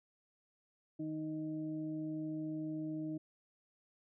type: harmonic tone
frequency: 155.6 Hz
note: D#3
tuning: in tune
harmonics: 1 / 2 / 4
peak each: -45 / -38 / -52 dBFS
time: 0.99-3.18 s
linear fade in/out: 10 ms
effects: none